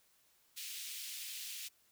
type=high-pass noise; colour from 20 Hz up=pink; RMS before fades=-45 dBFS; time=0.56-1.69 s; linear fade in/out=20 ms; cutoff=2600 Hz; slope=24 dB/octave; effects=white hiss -71 dBFS RMS until 1.91 s